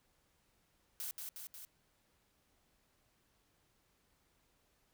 blue noise with echo, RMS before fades -42 dBFS, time 1-1.11 s, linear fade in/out 0 ms, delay 180 ms, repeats 3, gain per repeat -3 dB, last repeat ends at 1.65 s, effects pink hiss -75 dBFS RMS until 4.93 s

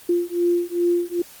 sine beating tone pair, 346.9 / 349.4 Hz, F4 / F4, -12 / +1 cents, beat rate 2.5 Hz, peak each -21 / -21 dBFS, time 0.09-1.22 s, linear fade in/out 5 ms, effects white hiss -45 dBFS RMS until 1.4 s + Opus 24 kbps

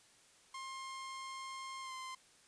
sawtooth tone with pitch glide, 1062 to 1041.9 Hz, C6 to C6, +25 to -8 cents, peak -40 dBFS, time 0.54-2.15 s, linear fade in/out 5 ms, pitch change -33 cents, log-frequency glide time 1.81-1.93 s, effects white hiss -65 dBFS RMS until 2.47 s + resampled to 22050 Hz

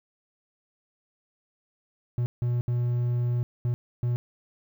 triangle tone bursts at uneven times, 121.3 Hz, B2, 31 cents flat, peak -21 dBFS, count 5, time 2.18-2.26 / 2.42-2.61 / 2.68-3.43 / 3.65-3.74 / 4.03-4.16 s, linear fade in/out 0 ms, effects 10-bit

